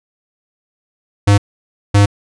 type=tone bursts at uneven times; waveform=square; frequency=101.5 Hz; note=G#2; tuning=39 cents flat; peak=-7 dBFS; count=2; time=1.27-1.38 / 1.94-2.06 s; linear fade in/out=10 ms; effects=resampled to 22050 Hz